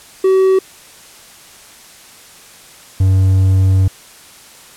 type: tone pair in turn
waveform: triangle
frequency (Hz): 379.9 / 94.97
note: F#4 / F#2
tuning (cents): +46 / +46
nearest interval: 2 octaves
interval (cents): 2400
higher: first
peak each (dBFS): -6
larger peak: neither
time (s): 0.24-0.59 / 3-3.88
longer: second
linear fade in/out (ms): 5
effects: white hiss -40 dBFS RMS until 4.76 s + low-pass 11000 Hz 12 dB/octave